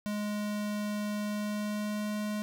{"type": "tone with pitch glide", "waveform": "square", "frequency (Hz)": [208.5, 210.2], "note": ["G#3", "G#3"], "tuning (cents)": [7, 21], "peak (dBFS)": -32, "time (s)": [0.06, 2.42], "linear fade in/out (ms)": 0, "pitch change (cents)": 14, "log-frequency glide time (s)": [1.24, 2.14], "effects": []}